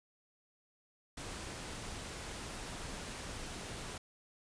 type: noise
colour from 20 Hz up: pink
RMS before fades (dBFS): -44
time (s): 1.17-3.98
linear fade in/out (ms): 5
effects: resampled to 22050 Hz